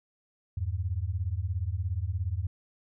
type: beating tone pair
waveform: sine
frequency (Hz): 82.4 / 99.4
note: E2 / G2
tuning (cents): 0 / +25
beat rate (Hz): 17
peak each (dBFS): -31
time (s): 0.57-2.47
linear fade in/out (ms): 5
effects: none